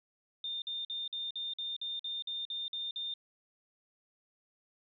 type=tone bursts; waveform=sine; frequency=3619 Hz; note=A7; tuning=48 cents sharp; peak=-35 dBFS; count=12; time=0.44-3.139 s; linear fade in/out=2 ms; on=180 ms; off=49 ms; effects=none